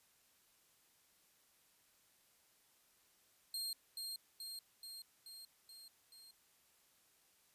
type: tone with echo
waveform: sawtooth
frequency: 4208 Hz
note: C8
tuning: 9 cents sharp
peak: -37 dBFS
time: 3.54-3.73 s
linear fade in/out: 2 ms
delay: 430 ms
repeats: 6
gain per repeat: -3 dB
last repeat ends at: 6.31 s
effects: white hiss -72 dBFS RMS until 7.54 s + resampled to 32000 Hz